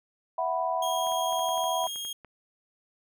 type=chord; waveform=sine; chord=E suspended second; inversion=none; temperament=equal; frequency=659.3 / 740 / 987.8 Hz; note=E5 / F#5 / B5; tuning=0 / 0 / 0 cents; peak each=-30 dBFS; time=0.38-1.87 s; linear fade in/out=5 ms
type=tone; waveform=sawtooth; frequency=3251 Hz; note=G#7; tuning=38 cents flat; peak=-30 dBFS; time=0.82-2.13 s; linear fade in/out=5 ms
type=clicks; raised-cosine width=0.5 ms; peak=-33 dBFS; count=12; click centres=1.07 / 1.121 / 1.326 / 1.393 / 1.489 / 1.577 / 1.64 / 1.84 / 1.873 / 1.959 / 2.05 / 2.247 s
effects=none